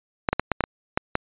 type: clicks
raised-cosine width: 0.5 ms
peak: -5 dBFS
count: 8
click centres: 0.288 / 0.33 / 0.396 / 0.517 / 0.607 / 0.639 / 0.975 / 1.154 s
effects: resampled to 8000 Hz